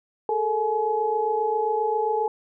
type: tone cluster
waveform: sine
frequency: 422.8 / 450.3 / 848 Hz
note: G#4 / A4 / G#5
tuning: +31 / +40 / +36 cents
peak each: -28 / -25 / -24 dBFS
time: 0.29-2.28 s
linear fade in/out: 2 ms
effects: none